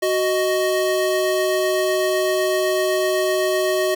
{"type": "tone pair together", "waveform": "square", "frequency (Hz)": [371.8, 622.3], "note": ["F#4", "D#5"], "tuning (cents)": [8, 0], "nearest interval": "major sixth", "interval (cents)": 892, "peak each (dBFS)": -21, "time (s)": [0.02, 3.95], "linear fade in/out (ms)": 10, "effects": []}